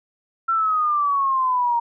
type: exponential sweep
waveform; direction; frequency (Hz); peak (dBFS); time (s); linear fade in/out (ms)
sine; down; 1359 to 932.3; -17; 0.48-1.8; 10
effects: none